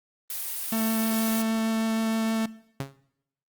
blue noise, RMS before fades -32 dBFS, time 0.3-1.42 s, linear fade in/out 2 ms
45% pulse tone with vibrato, 222.9 Hz, A3, 23 cents sharp, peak -24 dBFS, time 0.72-2.46 s, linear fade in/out 5 ms, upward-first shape triangle, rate 6.4 Hz, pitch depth 8 cents each way
sawtooth tone with exponential decay, 137 Hz, C#3, 20 cents flat, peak -22 dBFS, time 2.8-2.97 s, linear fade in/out 2 ms, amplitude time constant 35 ms
effects noise-tail reverb RT60 0.8 s tail -20 dB re dry + Opus 32 kbps

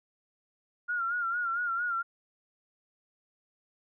sine tone with vibrato, 1403 Hz, F6, 8 cents sharp, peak -28 dBFS, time 0.88-2.03 s, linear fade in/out 20 ms, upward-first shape sine, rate 4.4 Hz, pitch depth 70 cents each way, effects none

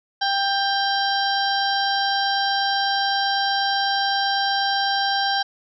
harmonic tone, 791 Hz, G5, 15 cents sharp, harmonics 1 / 2 / 4 / 5 / 6 / 7, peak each -22 / -25 / -28 / -29 / -30 / -30 dBFS, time 0.21-5.43 s, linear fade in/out 10 ms, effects none

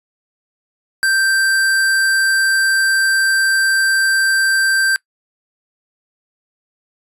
square tone, 1568 Hz, G6, in tune, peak -13 dBFS, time 1.03-4.96 s, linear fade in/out 0 ms, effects noise-tail reverb RT60 0.1 s tail -23 dB re dry + resampled to 32000 Hz

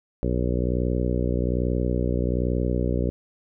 harmonic tone, 61.2 Hz, B1, 15 cents flat, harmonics 1 / 2 / 3 / 4 / 5 / 6 / 7 / 8 / 9, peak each -25 / -28 / -30 / -31 / -32 / -33 / -33 / -34 / -35 dBFS, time 0.23-3.1 s, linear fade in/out 0 ms, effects none

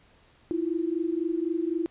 sine tone pair together, 321.9 / 345.8 Hz, E4 / F4, -41 / -17 cents, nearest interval minor second, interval 124 cents, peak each -28 dBFS, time 0.51-1.86 s, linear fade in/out 0 ms, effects pink hiss -60 dBFS RMS until 1.9 s + resampled to 8000 Hz

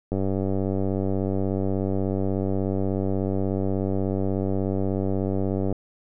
click train, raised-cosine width 2 ms, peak -13 dBFS, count 542, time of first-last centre 0.12-5.726 s, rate 96.5 Hz, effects none

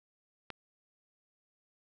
click, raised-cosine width 0.3 ms, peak -24 dBFS, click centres 0.503 s, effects none

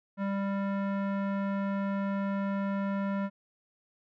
square tone with low-pass filter, 197.5 Hz, G3, 13 cents sharp, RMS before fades -31 dBFS, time 0.17-3.3 s, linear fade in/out 50 ms, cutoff 1500 Hz, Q 1.3, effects none

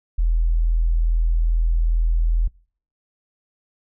sine tone, 41.2 Hz, E1, in tune, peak -15 dBFS, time 0.18-2.48 s, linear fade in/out 10 ms, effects noise-tail reverb RT60 0.5 s tail -25 dB re dry

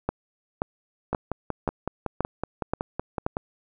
two click trains, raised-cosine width 1 ms, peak -13 / -10 dBFS, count 13 / 7, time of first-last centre 1.13-3.369 / 0.09-3.265 s, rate 5.36 / 1.89 Hz, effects none

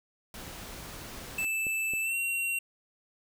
pink noise, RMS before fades -43 dBFS, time 0.34-1.45 s, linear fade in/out 2 ms
square tone with pitch glide, 2637 to 2743 Hz, E7 to F7, 0 to -32 cents, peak -29 dBFS, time 1.38-2.59 s, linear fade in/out 5 ms, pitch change +68 cents, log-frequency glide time 2.02-2.16 s
clicks, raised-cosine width 2 ms, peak -29 dBFS, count 2, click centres 1.668 / 1.936 s
effects none

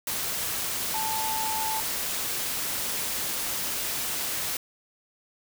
sine tone in noise, 880 Hz, A5, in tune, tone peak -29 dBFS, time 0.94-1.8 s, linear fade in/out 2 ms, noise white, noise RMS -30 dBFS, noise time 0.07-4.57 s, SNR -2 dB, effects none

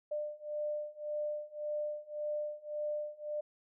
sine beating tone pair, 597 / 598.8 Hz, D5 / D5, +28 / +33 cents, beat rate 1.8 Hz, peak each -39 / -38 dBFS, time 0.11-3.41 s, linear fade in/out 10 ms, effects none

